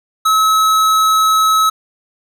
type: tone with hard clipping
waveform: sine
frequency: 1290 Hz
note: E6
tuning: 38 cents flat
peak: -11 dBFS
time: 0.25-1.7 s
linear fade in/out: 10 ms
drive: 17 dB
effects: none